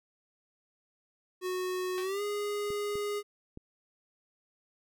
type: tone with pitch glide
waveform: square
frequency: 367.4 to 412.4 Hz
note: F#4 to G#4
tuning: -12 to -12 cents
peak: -32 dBFS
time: 1.41-3.23 s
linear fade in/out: 50 ms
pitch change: +200 cents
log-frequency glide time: 2.01-2.22 s
type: tone with exponential decay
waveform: 5% pulse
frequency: 387.2 Hz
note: G4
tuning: 21 cents flat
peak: -29 dBFS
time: 1.98-2.2 s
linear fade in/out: 0 ms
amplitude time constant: 46 ms
type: clicks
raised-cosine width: 3 ms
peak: -31 dBFS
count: 3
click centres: 2.704 / 2.955 / 3.574 s
effects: none